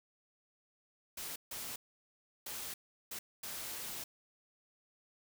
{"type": "noise bursts at uneven times", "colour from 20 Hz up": "white", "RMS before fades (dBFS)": -43, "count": 5, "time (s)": [[1.17, 1.36], [1.51, 1.76], [2.46, 2.74], [3.11, 3.19], [3.43, 4.04]], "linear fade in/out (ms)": 5, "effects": []}